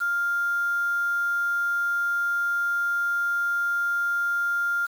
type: tone with quantisation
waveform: sine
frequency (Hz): 1400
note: F6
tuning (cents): +4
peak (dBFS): -22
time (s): 0-4.87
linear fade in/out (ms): 20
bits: 7
effects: none